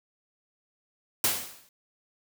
white noise with exponential decay, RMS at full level -22 dBFS, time 1.24-1.69 s, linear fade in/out 1 ms, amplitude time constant 96 ms, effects none

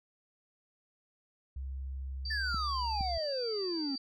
sine tone with pitch glide, 66.7 to 66.09 Hz, C2 to C2, +34 to +18 cents, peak -36 dBFS, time 1.56-3.18 s, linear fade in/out 5 ms, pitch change -16 cents, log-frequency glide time 2.02-2.63 s
sine tone, 4651 Hz, D8, 18 cents flat, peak -37 dBFS, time 2.25-3.98 s, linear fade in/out 5 ms
triangle exponential sweep, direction down, 1802 to 261.6 Hz, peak -31 dBFS, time 2.3-3.96 s, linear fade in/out 10 ms
clicks, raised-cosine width 5 ms, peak -27 / -27 dBFS, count 2, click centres 2.545 / 3.009 s
effects none

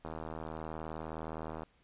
click train, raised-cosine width 1 ms, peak -27 dBFS, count 127, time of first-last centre 0.05-1.633 s, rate 79.6 Hz, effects pink hiss -69 dBFS RMS until 1.83 s + resampled to 8000 Hz

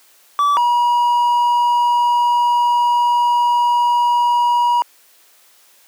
triangle tone pair in turn, 1153 / 961.3 Hz, D6 / B5, -32 / -47 cents, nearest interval minor third, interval 315 cents, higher first, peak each -10 dBFS, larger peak neither, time 0.39-0.57 / 0.57-4.82 s, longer second, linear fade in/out 0 ms, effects white hiss -51 dBFS RMS until 5.87 s + high-pass 400 Hz 12 dB/octave

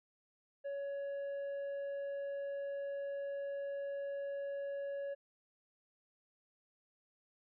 triangle tone with tanh clipping, 560 Hz, C#5, 18 cents sharp, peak -39 dBFS, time 0.64-5.15 s, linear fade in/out 20 ms, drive 9 dB, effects none

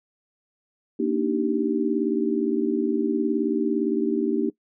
sine chord, Eb major seventh, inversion second, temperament just, 233.3 / 291.7 / 311.1 / 388.9 Hz, Bb3 / D4 / Eb4 / G4, +2 / -12 / 0 / -14 cents, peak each -26 dBFS, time 0.99-4.5 s, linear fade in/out 10 ms, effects noise-tail reverb RT60 0.1 s tail -20 dB re dry

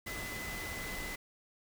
sine tone in noise, 2017 Hz, B6, 36 cents sharp, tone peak -42 dBFS, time 0.06-1.16 s, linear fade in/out 10 ms, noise pink, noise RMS -42 dBFS, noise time 0.06-1.16 s, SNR -3 dB, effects none

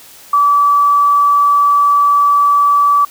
sine tone, 1152 Hz, D6, 34 cents flat, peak -7 dBFS, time 0.33-3.05 s, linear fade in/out 5 ms, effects white hiss -39 dBFS RMS until 3.1 s + high-pass 60 Hz 12 dB/octave

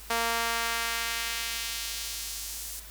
sawtooth tone with high-pass filter sweep, 231.1 Hz, A#3, 15 cents flat, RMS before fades -32 dBFS, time 0.1-2.8 s, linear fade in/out 5 ms, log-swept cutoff 750 to 8200 Hz, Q 0.84, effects added 52 Hz sine -47 dBFS peak until 2.9 s + white hiss -47 dBFS RMS until 2.9 s

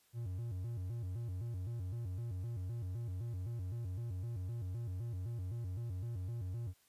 triangle tone with vibrato, 103.83 Hz, G#2, in tune, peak -36 dBFS, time 0.13-6.74 s, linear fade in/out 50 ms, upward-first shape square, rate 3.9 Hz, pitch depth 220 cents each way, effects white hiss -71 dBFS RMS until 6.88 s + resampled to 32000 Hz

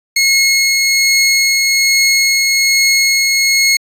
20% pulse tone with tremolo, 2170 Hz, C#7, 37 cents flat, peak -3 dBFS, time 0.16-3.77 s, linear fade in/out 5 ms, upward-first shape triangle, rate 1.2 Hz, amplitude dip 25%, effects resampled to 32000 Hz

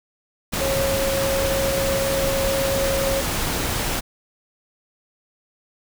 sine tone in noise, 545 Hz, C#5, 29 cents flat, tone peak -21 dBFS, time 0.6-3.22 s, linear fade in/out 20 ms, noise pink, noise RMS -24 dBFS, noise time 0.52-4.01 s, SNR 0 dB, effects none

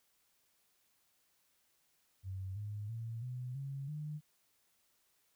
sine tone with pitch steps, 95 / 104.2 / 114.29 / 125.35 / 137.49 / 150.8 Hz, F#2 / G#2 / A#2 / B2 / C#3 / D3, +46 / +6 / -34 / +26 / -14 / +46 cents, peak -39 dBFS, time 2.23-4.21 s, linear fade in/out 50 ms, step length 330 ms, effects white hiss -75 dBFS RMS until 5.35 s

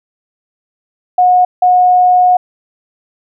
sine tone pair in turn, 726 / 726 Hz, F#5 / F#5, -33 / -33 cents, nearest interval unison, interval 0 cents, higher neither, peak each -5 dBFS, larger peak neither, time 1.18-1.45 / 1.62-2.37 s, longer second, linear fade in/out 5 ms, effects none

